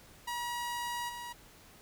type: tone with level steps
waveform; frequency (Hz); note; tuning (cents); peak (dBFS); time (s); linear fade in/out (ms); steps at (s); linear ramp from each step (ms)
sawtooth; 959; A#5; +49; -31 / -37; 0.27-1.33; 10; 1.08; 20
effects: pink hiss -57 dBFS RMS until 1.81 s